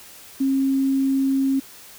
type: tone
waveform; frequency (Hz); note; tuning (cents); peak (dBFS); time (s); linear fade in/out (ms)
sine; 270; C#4; -45; -17; 0.4-1.6; 10
effects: white hiss -44 dBFS RMS until 1.98 s